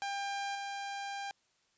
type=tone with level steps; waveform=sawtooth; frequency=798 Hz; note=G5; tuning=31 cents sharp; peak=-31 / -34 dBFS; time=0.02-1.31 s; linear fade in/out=0 ms; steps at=0.55 s; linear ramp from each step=2 ms; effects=white hiss -73 dBFS RMS until 1.77 s + resampled to 16000 Hz